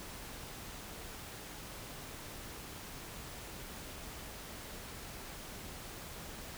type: silence
effects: pink hiss -47 dBFS RMS until 6.57 s